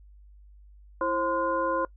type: tone cluster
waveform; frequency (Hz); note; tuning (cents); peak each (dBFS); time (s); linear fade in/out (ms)
sine; 332.3 / 532 / 1033 / 1434; E4 / C5 / C6 / F6; +14 / +29 / -22 / +45; -32 / -28 / -28 / -34; 1.01-1.85; 2
effects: noise-tail reverb RT60 0.1 s tail -23 dB re dry + added 50 Hz sine -49 dBFS peak until 1.96 s